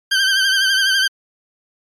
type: tone with vibrato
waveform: 20% pulse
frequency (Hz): 1562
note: G6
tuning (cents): -7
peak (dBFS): -8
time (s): 0.11-1.08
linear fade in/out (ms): 10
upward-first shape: triangle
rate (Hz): 12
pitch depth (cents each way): 63
effects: low-pass 9000 Hz 12 dB/octave + MP3 96 kbps